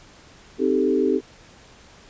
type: chord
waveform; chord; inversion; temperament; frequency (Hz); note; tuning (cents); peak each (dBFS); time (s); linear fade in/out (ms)
sine; A half-diminished seventh; first; equal; 261.6 / 311.1 / 392 / 440; C4 / Eb4 / G4 / A4; 0 / 0 / 0 / 0; -23 / -24 / -21 / -24; 0.58-1.21; 50
effects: pink hiss -49 dBFS RMS until 2.09 s + resampled to 16000 Hz